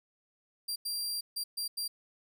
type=tone bursts at uneven times; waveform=sawtooth; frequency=4739 Hz; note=D8; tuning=15 cents sharp; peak=-30 dBFS; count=5; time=0.68-0.76 / 0.85-1.21 / 1.36-1.44 / 1.57-1.68 / 1.77-1.88 s; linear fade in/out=10 ms; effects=none